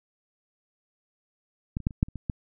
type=clicks; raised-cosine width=5 ms; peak=-16 / -27 / -11 / -29 / -8 / -30 / -23 / -15 dBFS; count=8; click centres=1.769 / 1.803 / 1.869 / 1.908 / 2.029 / 2.085 / 2.157 / 2.298 s; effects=none